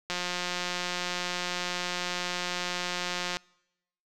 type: click train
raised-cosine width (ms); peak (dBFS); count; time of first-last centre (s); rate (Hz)
0.2; -14; 583; 0.1-3.37; 178
effects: noise-tail reverb RT60 0.9 s tail -26 dB re dry